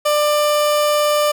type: tone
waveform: 30% pulse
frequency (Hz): 594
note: D5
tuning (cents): +20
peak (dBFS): -11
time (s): 0.05-1.32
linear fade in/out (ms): 10
effects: none